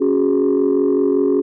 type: chord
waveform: sine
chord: C# suspended fourth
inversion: none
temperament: equal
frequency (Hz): 277.2 / 370 / 415.3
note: C#4 / F#4 / G#4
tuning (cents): 0 / 0 / 0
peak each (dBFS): -16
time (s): 0-1.42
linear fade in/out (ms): 20
effects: tanh soft clip ceiling -8 dBFS